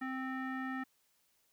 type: tone with low-pass filter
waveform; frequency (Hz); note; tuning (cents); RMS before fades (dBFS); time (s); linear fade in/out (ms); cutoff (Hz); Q
square; 261.6; C4; 0; -39; 0.01-0.84; 10; 1700; 5.2
effects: white hiss -74 dBFS RMS until 1.52 s